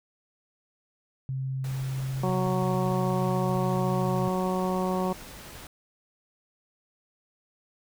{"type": "tone with pitch glide", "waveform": "sine", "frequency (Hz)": [132.6, 131.15], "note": ["C3", "C3"], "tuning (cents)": [23, 4], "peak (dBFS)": -28, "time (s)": [1.29, 4.28], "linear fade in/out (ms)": 0, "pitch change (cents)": -19, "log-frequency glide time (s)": [2.29, 3.02]}
{"type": "noise", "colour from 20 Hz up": "pink", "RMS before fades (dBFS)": -44, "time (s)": [1.64, 5.67], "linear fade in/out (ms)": 2}
{"type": "harmonic tone", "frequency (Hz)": 185, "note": "F#3", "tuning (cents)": 0, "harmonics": [1, 2, 3, 4, 5, 6], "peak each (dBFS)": [-28, -31, -33, -34, -35, -36], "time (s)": [2.23, 5.13], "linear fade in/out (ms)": 5}
{"effects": []}